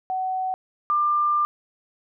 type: tone pair in turn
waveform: sine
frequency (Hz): 750 / 1193.3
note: F#5 / D6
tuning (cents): +23 / +27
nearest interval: minor sixth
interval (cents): 804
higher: second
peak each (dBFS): -23 / -18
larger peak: second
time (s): 0.1-0.54 / 0.9-1.45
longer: second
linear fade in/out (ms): 0
effects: none